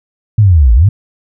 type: linear two-way sweep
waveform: sine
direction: down then up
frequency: 112.2 to 51.91 to 112.2 Hz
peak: -3 dBFS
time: 0.38-0.89 s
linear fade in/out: 5 ms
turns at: 0.74 s
effects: none